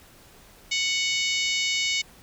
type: harmonic tone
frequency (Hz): 740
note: F#5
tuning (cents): 0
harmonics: 3 / 4 / 5 / 6 / 7 / 8 / 9 / 10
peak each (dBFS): -27 / -29 / -31 / -33 / -34 / -35 / -36 / -37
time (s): 0.71-2.02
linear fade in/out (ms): 10
effects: pink hiss -52 dBFS RMS until 2.22 s